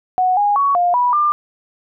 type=tone with pitch steps; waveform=sine; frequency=738 / 821 / 1120 / 706 / 980 / 1195 Hz; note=F#5 / G#5 / C#6 / F5 / B5 / D6; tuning=-5 / -20 / +18 / +19 / -14 / +30 cents; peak=-12 dBFS; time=0.18-1.32 s; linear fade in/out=0 ms; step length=190 ms; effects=none